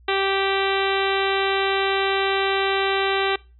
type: harmonic tone with a mistuned harmonic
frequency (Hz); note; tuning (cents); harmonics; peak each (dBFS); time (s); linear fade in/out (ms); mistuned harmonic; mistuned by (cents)
390; G4; -9; 1 / 2 / 3 / 4 / 5 / 6 / 7 / 8 / 9 / 10; -23 / -26 / -28 / -29 / -30 / -31 / -31 / -32 / -33 / -33; 0.08-3.36; 5; 9; +17
effects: noise-tail reverb RT60 0.3 s tail -23 dB re dry + added 60 Hz sine -48 dBFS peak until 3.59 s